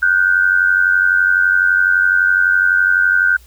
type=tone pair together; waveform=sine; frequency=1447 / 1538.9 Hz; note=F#6 / G6; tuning=-39 / -32 cents; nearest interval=minor second; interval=107 cents; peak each=-13 dBFS; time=0.02-3.37 s; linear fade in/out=10 ms; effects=added 60 Hz sine -42 dBFS peak until 3.46 s + white hiss -50 dBFS RMS until 3.46 s